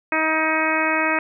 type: harmonic tone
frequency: 315.9 Hz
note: D#4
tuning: 26 cents sharp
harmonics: 1 / 2 / 3 / 4 / 5 / 6 / 7 / 8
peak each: -26 / -26 / -26 / -26 / -26 / -26 / -26 / -26 dBFS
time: 0.12-1.19 s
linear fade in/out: 2 ms
effects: none